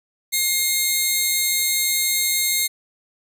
10% pulse tone pair together, 2127 / 3781 Hz, C7 / A#7, +28 / +24 cents, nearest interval minor seventh, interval 996 cents, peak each -11 / -15 dBFS, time 0.32-2.68 s, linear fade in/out 20 ms, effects none

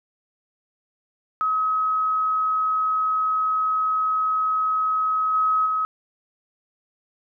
sine tone with level steps, 1275 Hz, D#6, 42 cents sharp, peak -19 / -17 / -20 dBFS, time 1.41-5.85 s, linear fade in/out 0 ms, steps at 5.33 / 5.65 s, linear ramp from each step 20 ms, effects none

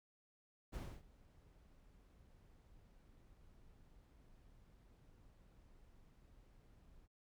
brown noise with ADSR envelope, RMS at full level -42 dBFS, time 0.72-7.08 s, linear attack 27 ms, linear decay 270 ms, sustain -23 dB, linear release 38 ms, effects none

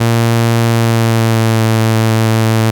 sawtooth tone with pitch glide, 115.8 to 111.73 Hz, A#2 to A2, -11 to +27 cents, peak -5 dBFS, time 0-2.71 s, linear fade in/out 10 ms, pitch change -62 cents, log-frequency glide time 0.65-1.7 s, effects none

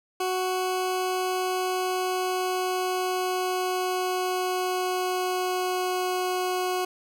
20% pulse tone with pitch glide, 370 to 366.2 Hz, F#4 to F#4, 0 to -18 cents, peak -20 dBFS, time 0.2-6.85 s, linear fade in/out 5 ms, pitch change -18 cents, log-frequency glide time 0.56-6.19 s, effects none

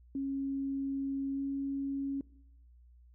sine tone with pitch glide, 273.5 to 275.7 Hz, C#4 to C#4, -23 to -9 cents, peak -32 dBFS, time 0.15-2.21 s, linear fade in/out 2 ms, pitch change +14 cents, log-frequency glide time 1.34-1.4 s, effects noise-tail reverb RT60 0.8 s tail -22 dB re dry + added 60 Hz sine -56 dBFS peak until 3.14 s

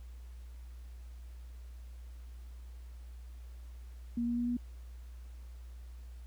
sine tone with pitch steps, 236.5 / 238.4 / 240.4 / 242.3 Hz, A#3 / A#3 / B3 / B3, +25 / +39 / -46 / -33 cents, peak -30 dBFS, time 4.17-4.57 s, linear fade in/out 5 ms, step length 100 ms, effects added 60 Hz sine -45 dBFS peak until 6.26 s + pink hiss -66 dBFS RMS until 6.26 s

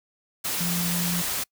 sine tone in noise, 174.61 Hz, F3, in tune, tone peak -26 dBFS, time 0.6-1.22 s, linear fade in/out 10 ms, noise white, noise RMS -28 dBFS, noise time 0.44-1.44 s, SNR -1 dB, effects noise-tail reverb RT60 0.1 s tail -26 dB re dry

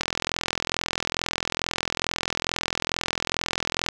click train, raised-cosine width 0.2 ms, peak -6 dBFS, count 165, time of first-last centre 0.01-3.887 s, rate 42.3 Hz, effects none

